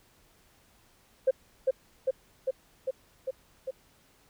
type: tone with echo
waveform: sine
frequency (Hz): 525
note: C5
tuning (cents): +6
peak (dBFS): -18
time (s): 1.27-1.31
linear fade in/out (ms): 10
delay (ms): 400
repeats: 6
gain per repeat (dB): -2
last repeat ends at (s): 3.71
effects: tanh soft clip ceiling -14 dBFS + pink hiss -63 dBFS RMS until 4.29 s